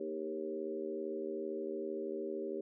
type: harmonic tone with a mistuned harmonic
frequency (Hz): 77.78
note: D#2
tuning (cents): 0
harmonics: 3 / 4 / 5 / 6 / 7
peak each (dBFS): -47 / -44 / -39 / -46 / -45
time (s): 0-2.61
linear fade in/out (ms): 5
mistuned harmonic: 5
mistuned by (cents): +21
effects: none